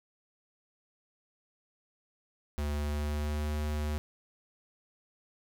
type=tone with pitch glide; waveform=square; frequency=73.42 to 75.18 Hz; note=D2 to D2; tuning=0 to +41 cents; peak=-31 dBFS; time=2.58-3.98 s; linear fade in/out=0 ms; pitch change=+41 cents; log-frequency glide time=2.72-3.52 s; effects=none